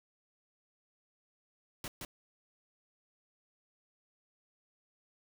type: noise with echo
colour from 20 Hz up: pink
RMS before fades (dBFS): -41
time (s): 1.84-1.88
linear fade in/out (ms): 2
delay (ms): 170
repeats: 1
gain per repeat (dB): -2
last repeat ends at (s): 2.05
effects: none